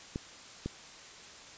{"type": "clicks", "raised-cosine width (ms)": 3, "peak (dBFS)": -21, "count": 2, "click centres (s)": [0.159, 0.66], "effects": ["white hiss -50 dBFS RMS until 1.57 s", "resampled to 16000 Hz"]}